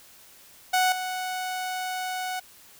sawtooth tone with level steps, 740 Hz, F#5, in tune, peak -16 / -25 dBFS, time 0.73-2.4 s, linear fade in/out 10 ms, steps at 0.92 s, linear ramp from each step 2 ms, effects white hiss -52 dBFS RMS until 2.79 s

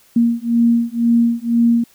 sine beating tone pair, 233.1 / 235.1 Hz, A#3 / A#3, 0 / +15 cents, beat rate 2 Hz, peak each -15 dBFS, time 0.16-1.84 s, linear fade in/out 5 ms, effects white hiss -52 dBFS RMS until 1.94 s

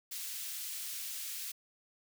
white high-pass noise, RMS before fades -41 dBFS, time 0.11-1.52 s, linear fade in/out 10 ms, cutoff 2500 Hz, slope 12 dB/octave, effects none

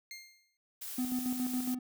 20% pulse tone with exponential decay, 2116 Hz, C7, 19 cents sharp, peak -36 dBFS, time 0.11-0.57 s, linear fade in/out 1 ms, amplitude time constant 100 ms
blue noise, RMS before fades -42 dBFS, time 0.81-1.75 s, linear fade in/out 10 ms
triangle tone with tremolo, 251.6 Hz, B3, 32 cents sharp, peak -28 dBFS, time 0.98-1.79 s, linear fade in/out 5 ms, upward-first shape square, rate 7.2 Hz, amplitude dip 50%
effects none

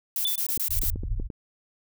violet noise bursts, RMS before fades -27 dBFS, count 7, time 0.16-0.902 s, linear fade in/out 2 ms, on 88 ms, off 21 ms
triangle tone with exponential decay, 3496 Hz, A7, 12 cents flat, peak -19 dBFS, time 0.25-0.43 s, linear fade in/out 1 ms, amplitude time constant 39 ms
clicks, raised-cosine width 3 ms, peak -22 dBFS, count 6, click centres 0.576 / 0.835 / 0.959 / 1.035 / 1.199 / 1.302 s
pink low-pass noise, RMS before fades -29 dBFS, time 0.68-1.29 s, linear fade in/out 50 ms, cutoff 110 Hz, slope 96 dB/octave
effects none

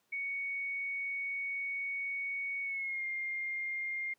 sine tone with pitch glide, 2229 to 2116 Hz, C#7 to C7, +9 to +19 cents, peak -34 dBFS, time 0.12-4.14 s, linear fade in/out 10 ms, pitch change -90 cents, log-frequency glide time 2.63-3.05 s, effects pink hiss -75 dBFS RMS until 4.18 s + high-pass 200 Hz 12 dB/octave

